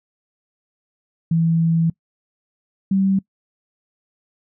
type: tone pair in turn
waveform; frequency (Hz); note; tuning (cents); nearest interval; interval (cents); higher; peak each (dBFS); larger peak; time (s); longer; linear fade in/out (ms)
sine; 164.81 / 193.29; E3 / G3; 0 / -24; minor third; 276; second; -14; neither; 1.31-1.9 / 2.91-3.19; first; 5
effects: noise-tail reverb RT60 0.1 s tail -23 dB re dry